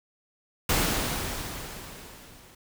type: noise with level ramp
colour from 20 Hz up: pink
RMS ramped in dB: -23 to -53 dBFS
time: 0.69-2.55 s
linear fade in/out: 5 ms
effects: none